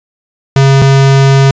square tone pair in turn, 136.3 / 136.3 Hz, C#3 / C#3, -29 / -29 cents, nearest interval unison, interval 0 cents, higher neither, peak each -4 dBFS, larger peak neither, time 0.56-0.82 / 0.82-1.51 s, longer second, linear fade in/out 2 ms, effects resampled to 16000 Hz

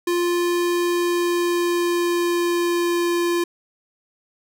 square tone with pitch glide, 349.2 to 345.8 Hz, F4 to F4, 0 to -17 cents, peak -19 dBFS, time 0.07-3.44 s, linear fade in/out 5 ms, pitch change -17 cents, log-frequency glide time 0.91-3.14 s, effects none

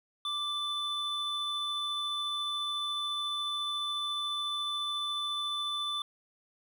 triangle tone pair together, 1174.7 / 3510 Hz, D6 / A7, 0 / -5 cents, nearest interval octave + perfect fifth, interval 1895 cents, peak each -35 / -31 dBFS, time 0.25-6.02 s, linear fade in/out 2 ms, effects none

